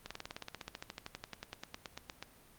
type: slowing click train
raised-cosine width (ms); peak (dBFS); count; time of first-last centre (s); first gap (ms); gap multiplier
0.2; -24; 28; 0.06-2.226; 46; 1.04
effects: pink hiss -61 dBFS RMS until 2.58 s + Opus 32 kbps